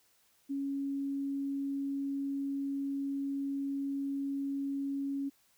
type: tone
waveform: sine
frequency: 277.2 Hz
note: C#4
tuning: in tune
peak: -32 dBFS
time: 0.49-5.3 s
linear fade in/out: 20 ms
effects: white hiss -69 dBFS RMS until 5.57 s